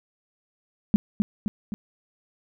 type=tone with echo; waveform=sine; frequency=208.1 Hz; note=G#3; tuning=4 cents sharp; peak=-12 dBFS; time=0.94-0.96 s; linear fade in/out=0 ms; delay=260 ms; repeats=3; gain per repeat=-5 dB; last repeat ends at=1.74 s; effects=none